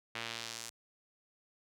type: tone with band-pass filter sweep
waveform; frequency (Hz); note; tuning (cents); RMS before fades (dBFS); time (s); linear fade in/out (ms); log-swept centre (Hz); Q
sawtooth; 115.4; A#2; -17; -43; 0.15-0.7; 5; 2500 to 7800; 1.2
effects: none